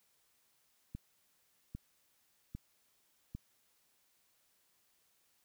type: click train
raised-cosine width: 5 ms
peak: -30 dBFS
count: 4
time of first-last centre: 0.95-3.35 s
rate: 1.25 Hz
effects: white hiss -74 dBFS RMS until 5.44 s